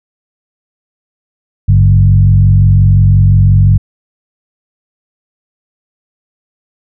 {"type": "tone with frequency modulation", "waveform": "sine", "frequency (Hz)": 100.8, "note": "G2", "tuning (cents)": 49, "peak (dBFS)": -3, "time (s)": [1.68, 3.78], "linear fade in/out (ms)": 10, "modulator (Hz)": 45.7, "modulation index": 1, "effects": []}